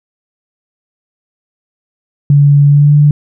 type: tone with pitch glide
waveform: sine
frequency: 143.3 to 147.07 Hz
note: D3 to D3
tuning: -42 to +3 cents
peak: -3 dBFS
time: 2.3-3.11 s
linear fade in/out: 2 ms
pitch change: +45 cents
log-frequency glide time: 2.67-2.94 s
effects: none